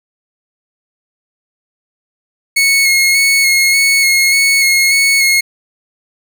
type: tone with vibrato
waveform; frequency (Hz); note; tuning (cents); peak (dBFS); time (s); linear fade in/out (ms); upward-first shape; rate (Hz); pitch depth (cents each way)
sawtooth; 2185; C#7; -26; -5; 2.56-5.41; 10; square; 1.7; 19
effects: none